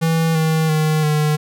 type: tone with pitch steps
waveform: square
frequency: 163.2 / 159.2 / 155.29 / 151.48 Hz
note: E3 / D#3 / D#3 / D#3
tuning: -17 / +40 / -3 / -46 cents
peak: -15 dBFS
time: 0.01-1.37 s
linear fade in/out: 20 ms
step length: 340 ms
effects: none